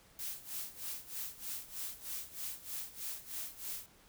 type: noise with tremolo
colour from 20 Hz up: blue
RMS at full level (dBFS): -40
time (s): 0.19-3.86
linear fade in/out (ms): 0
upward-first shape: sine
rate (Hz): 3.2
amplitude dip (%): 85
effects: pink hiss -63 dBFS RMS until 4.08 s